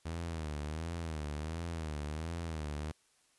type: tone with vibrato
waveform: sawtooth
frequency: 79.1 Hz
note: D#2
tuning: 29 cents sharp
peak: -33 dBFS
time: 0.05-2.92 s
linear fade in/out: 10 ms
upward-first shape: sine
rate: 1.4 Hz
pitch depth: 120 cents each way
effects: white hiss -70 dBFS RMS until 3.38 s + resampled to 24000 Hz